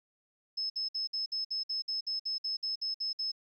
sine tone bursts, 5200 Hz, E8, 24 cents flat, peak -31 dBFS, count 15, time 0.57-3.318 s, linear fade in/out 10 ms, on 130 ms, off 57 ms, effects 12-bit

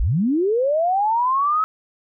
sine linear sweep, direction up, 37.1 to 1296 Hz, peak -16 dBFS, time 0-1.64 s, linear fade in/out 0 ms, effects none

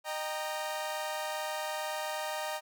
sawtooth chord, Eb major, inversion none, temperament equal with one note detuned, 614.8 / 784 / 932.3 Hz, Eb5 / G5 / Bb5, -21 / 0 / 0 cents, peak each -33 / -36 / -35 dBFS, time 0.04-2.61 s, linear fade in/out 50 ms, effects none

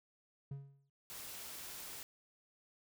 triangle tone with exponential decay, 138.7 Hz, C#3, 1 cent sharp, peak -37 dBFS, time 0.51-0.9 s, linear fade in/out 5 ms, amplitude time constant 84 ms
white noise, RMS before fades -48 dBFS, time 1.1-2.03 s, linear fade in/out 0 ms
effects none

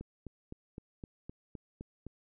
click train, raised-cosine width 3 ms, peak -30 dBFS, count 9, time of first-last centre 0.01-2.067 s, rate 3.89 Hz, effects none

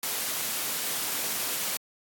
white noise, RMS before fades -30 dBFS, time 0.03-1.77 s, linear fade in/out 2 ms, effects high-pass 150 Hz 12 dB/octave + AAC 64 kbps

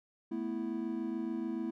triangle chord, A suspended second, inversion none, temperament equal, 220 / 246.9 / 329.6 Hz, A3 / B3 / E4, 0 / 0 / 0 cents, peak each -37 / -37 / -35 dBFS, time 0.31-1.71 s, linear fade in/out 10 ms, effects none

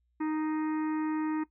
harmonic tone with a mistuned harmonic, 310.7 Hz, D#4, 2 cents flat, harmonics 1 / 3 / 4 / 5 / 6 / 7 / 8, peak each -28 / -39 / -45 / -52 / -48 / -54 / -56 dBFS, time 0.2-1.44 s, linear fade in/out 10 ms, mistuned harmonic 7, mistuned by -36 cents, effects noise-tail reverb RT60 0.1 s tail -17 dB re dry + added 60 Hz sine -70 dBFS peak until 1.5 s

